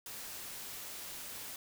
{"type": "noise", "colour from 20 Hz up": "white", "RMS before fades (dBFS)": -45, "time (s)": [0.06, 1.56], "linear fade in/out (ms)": 2, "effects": []}